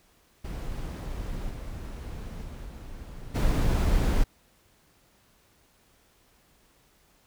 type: noise with level steps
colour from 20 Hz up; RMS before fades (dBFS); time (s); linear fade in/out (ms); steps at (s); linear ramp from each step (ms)
brown; -34 / -37 / -39 / -41 / -23; 0.44-4.24; 10; 1.49 / 2.43 / 2.64 / 3.34; 20
effects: pink hiss -63 dBFS RMS until 7.26 s

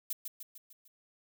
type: noise with echo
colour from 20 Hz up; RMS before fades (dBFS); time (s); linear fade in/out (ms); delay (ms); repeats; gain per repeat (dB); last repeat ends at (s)
violet; -34; 0.1-0.13; 5; 150; 5; -5; 0.88
effects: none

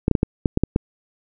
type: clicks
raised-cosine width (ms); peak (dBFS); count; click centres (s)
3; -3; 8; 0.081 / 0.113 / 0.152 / 0.231 / 0.458 / 0.574 / 0.636 / 0.761
effects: none

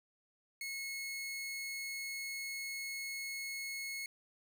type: tone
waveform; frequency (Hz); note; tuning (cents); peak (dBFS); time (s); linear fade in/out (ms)
sawtooth; 2180; C#7; -29; -36; 0.61-4.06; 2
effects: none

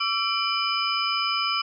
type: tone cluster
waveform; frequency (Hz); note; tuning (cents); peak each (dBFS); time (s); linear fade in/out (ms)
sine; 1147 / 1342 / 2370 / 2990 / 5010; D6 / E6 / D7 / F#7 / D#8; -41 / +31 / +15 / +17 / +11; -29; 0-1.62; 10
effects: none

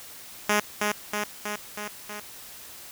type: tone with echo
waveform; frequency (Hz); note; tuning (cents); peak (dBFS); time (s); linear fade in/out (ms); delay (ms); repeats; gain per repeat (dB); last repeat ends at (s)
5% pulse; 208.6; G#3; +8; -9; 0.49-0.6; 5; 320; 5; -3; 2.2
effects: white hiss -44 dBFS RMS until 2.91 s

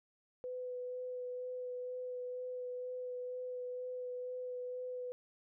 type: tone with vibrato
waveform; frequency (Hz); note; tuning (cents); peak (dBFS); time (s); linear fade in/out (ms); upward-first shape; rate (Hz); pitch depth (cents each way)
sine; 500; B4; +21; -39; 0.44-5.12; 0; sine; 2.1; 12
effects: none

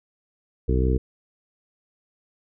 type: harmonic tone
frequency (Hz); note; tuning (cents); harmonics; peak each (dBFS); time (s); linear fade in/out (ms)
63.7; C2; -46; 1 / 2 / 3 / 4 / 5 / 6 / 7; -20 / -26 / -31 / -31 / -31 / -30 / -29; 0.68-0.98; 10
effects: none

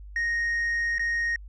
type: tone with dropouts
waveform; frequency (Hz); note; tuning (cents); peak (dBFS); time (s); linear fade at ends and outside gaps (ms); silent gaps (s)
sine; 1864.7; A#6; 0; -21; 0.16-1.36; 2; 0.983-0.994
effects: tanh soft clip ceiling -23 dBFS + added 50 Hz sine -40 dBFS peak until 1.48 s

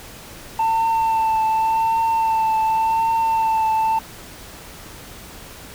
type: tone with vibrato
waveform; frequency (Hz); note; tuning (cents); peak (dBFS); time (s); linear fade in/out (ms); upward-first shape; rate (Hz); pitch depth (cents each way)
sine; 893; A5; +25; -13; 0.59-3.99; 5; triangle; 0.88; 25
effects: tanh soft clip ceiling -15 dBFS + pink hiss -39 dBFS RMS until 5.74 s

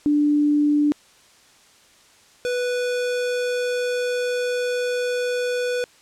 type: tone pair in turn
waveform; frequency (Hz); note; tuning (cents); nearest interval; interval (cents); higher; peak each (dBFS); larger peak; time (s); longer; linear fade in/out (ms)
sine / square; 294.5 / 493.1; D4 / B4; +5 / -3; major sixth; 892; second; -15 / -22; first; 0.06-0.92 / 2.45-5.84; second; 0
effects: white hiss -53 dBFS RMS until 6.01 s + low-pass 8000 Hz 12 dB/octave

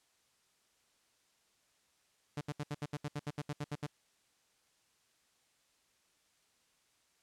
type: tone bursts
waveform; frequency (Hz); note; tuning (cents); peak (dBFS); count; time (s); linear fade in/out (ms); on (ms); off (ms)
sawtooth; 146.83; D3; 0; -32; 14; 2.37-3.866; 5; 40; 72
effects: white hiss -73 dBFS RMS until 7.22 s + low-pass 9000 Hz 12 dB/octave

